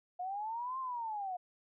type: linear two-way sweep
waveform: sine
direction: up then down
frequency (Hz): 709 to 1064 to 709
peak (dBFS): -36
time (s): 0.19-1.37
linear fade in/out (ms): 10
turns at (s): 0.79
effects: none